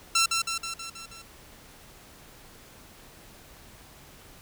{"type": "tone with echo", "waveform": "10% pulse", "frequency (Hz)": 1348, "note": "E6", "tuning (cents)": 38, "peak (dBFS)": -12, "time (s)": [0.15, 0.26], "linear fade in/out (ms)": 5, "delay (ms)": 160, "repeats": 6, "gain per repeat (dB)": -4, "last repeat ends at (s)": 1.22, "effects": ["pink hiss -51 dBFS RMS until 4.41 s"]}